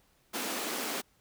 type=high-pass noise; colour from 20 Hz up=pink; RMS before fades=-35 dBFS; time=0.33-1.02 s; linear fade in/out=20 ms; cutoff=210 Hz; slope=48 dB/octave; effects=pink hiss -68 dBFS RMS until 1.2 s